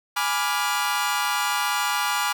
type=chord; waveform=sawtooth; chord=G# diminished seventh; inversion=none; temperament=equal with one note detuned; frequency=830.6 / 987.8 / 1174.7 / 1409.1 Hz; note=G#5 / B5 / D6 / F6; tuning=0 / 0 / 0 / +15 cents; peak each=-24 dBFS; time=0.16-2.33 s; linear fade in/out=10 ms; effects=none